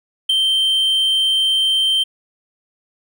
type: tone with ADSR envelope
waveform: triangle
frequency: 3128 Hz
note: G7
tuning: 4 cents flat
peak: -8 dBFS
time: 0.29-2.04 s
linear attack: 9 ms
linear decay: 4 ms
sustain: -4 dB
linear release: 14 ms
effects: none